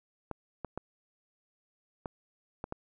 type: clicks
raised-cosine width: 1 ms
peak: -22 dBFS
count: 6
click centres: 0.313 / 0.647 / 0.776 / 2.058 / 2.641 / 2.724 s
effects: none